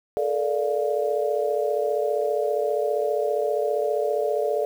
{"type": "chord", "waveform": "sine", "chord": "Bb major seventh", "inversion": "third", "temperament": "equal with one note detuned", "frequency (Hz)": [431.2, 466.2, 587.3, 698.5], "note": ["A4", "Bb4", "D5", "F5"], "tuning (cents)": [-35, 0, 0, 0], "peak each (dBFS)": [-25, -29, -25, -30], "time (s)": [0.17, 4.65], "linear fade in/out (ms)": 0, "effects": ["8-bit"]}